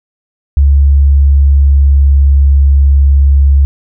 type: tone with pitch glide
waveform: sine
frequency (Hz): 70.1 to 69.46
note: C#2 to C#2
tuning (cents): +20 to +4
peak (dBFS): -3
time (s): 0.57-3.65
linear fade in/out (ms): 0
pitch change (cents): -16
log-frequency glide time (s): 0.91-2.25
effects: none